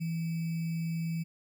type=tone with sample-and-hold; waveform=sine; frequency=164.81 Hz; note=E3; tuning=in tune; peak=-30 dBFS; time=0-1.24 s; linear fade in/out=20 ms; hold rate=2450 Hz; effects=none